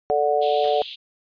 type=chord; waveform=sine; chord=D major; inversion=second; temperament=just; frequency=440.5 / 587.3 / 734.2 Hz; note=A4 / D5 / F#5; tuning=+2 / 0 / -14 cents; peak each=-22 / -22 / -21 dBFS; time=0.1-0.82 s; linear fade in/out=0 ms
type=band-pass noise; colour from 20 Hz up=white; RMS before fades=-36 dBFS; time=0.41-0.96 s; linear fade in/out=20 ms; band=2900 to 3800 Hz; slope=48 dB/octave
type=noise with exponential decay; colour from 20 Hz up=white; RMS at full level=-35 dBFS; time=0.64-0.96 s; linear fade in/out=1 ms; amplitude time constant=69 ms
effects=resampled to 11025 Hz